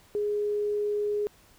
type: tone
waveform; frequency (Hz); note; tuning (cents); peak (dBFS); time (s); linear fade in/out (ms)
sine; 415.3; G#4; 0; -25; 0.15-1.27; 0
effects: pink hiss -58 dBFS RMS until 1.58 s